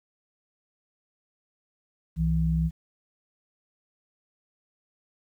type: tone pair together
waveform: sine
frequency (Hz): 64.5 / 162.24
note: C2 / E3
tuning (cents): -24 / -27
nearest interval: octave + major third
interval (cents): 1597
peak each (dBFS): -26 / -23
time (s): 2.16-2.71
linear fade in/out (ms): 50
effects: 10-bit